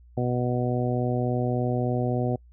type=harmonic tone; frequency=123.47 Hz; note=B2; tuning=in tune; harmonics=1 / 2 / 3 / 4 / 5 / 6; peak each=-26 / -29 / -31 / -32 / -33 / -34 dBFS; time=0.17-2.36 s; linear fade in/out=5 ms; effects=noise-tail reverb RT60 0.1 s tail -26 dB re dry + added 60 Hz sine -49 dBFS peak until 2.52 s